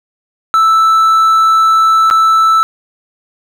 triangle tone with dropouts, 1318.5 Hz, E6, in tune, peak -4 dBFS, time 0.54-2.63 s, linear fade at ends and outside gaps 0 ms, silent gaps 2.101-2.11 s, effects none

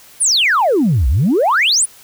sine exponential two-way sweep, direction down then up, 10548 to 57.6 to 10548 Hz, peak -9 dBFS, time 0.2-1.86 s, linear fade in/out 20 ms, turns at 1.08 s, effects tanh soft clip ceiling -7 dBFS + white hiss -43 dBFS RMS until 2.03 s

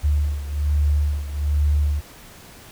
sine beating tone pair, 73.1 / 74.3 Hz, D2 / D2, -7 / +21 cents, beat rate 1.2 Hz, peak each -19 / -23 dBFS, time 0.03-2.01 s, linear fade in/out 20 ms, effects pink hiss -44 dBFS RMS until 2.71 s

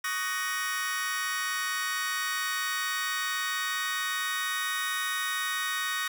sawtooth chord, D# minor seventh, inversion third, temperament just, 1120.1 / 1244.5 / 1493.4 / 1866.8 Hz, C#6 / D#6 / F#6 / A#6, +18 / 0 / +16 / +2 cents, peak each -33 / -33 / -32 / -28 dBFS, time 0.04-6.08 s, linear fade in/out 5 ms, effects none

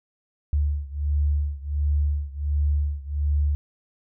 sine beating tone pair, 72.5 / 73.9 Hz, D2 / D2, -22 / +11 cents, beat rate 1.4 Hz, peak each -23 / -25 dBFS, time 0.53-3.55 s, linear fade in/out 0 ms, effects none

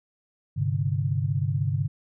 sine chord, G suspended fourth, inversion none, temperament equal with one note detuned, 100.58 / 130.81 / 146.83 Hz, G2 / C3 / D3, +45 / 0 / 0 cents, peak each -27 dBFS, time 0.56-1.88 s, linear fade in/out 20 ms, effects none

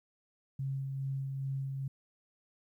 sine tone with tremolo, 135.7 Hz, C#3, 36 cents flat, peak -32 dBFS, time 0.59-1.88 s, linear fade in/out 5 ms, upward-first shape sine, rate 2.4 Hz, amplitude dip 30%, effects 12-bit

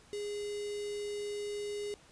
square tone with notch filter, 411.7 Hz, G#4, 15 cents flat, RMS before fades -38 dBFS, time 0.13-1.94 s, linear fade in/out 0 ms, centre 1200 Hz, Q 0.61, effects pink hiss -60 dBFS RMS until 2.11 s + resampled to 22050 Hz

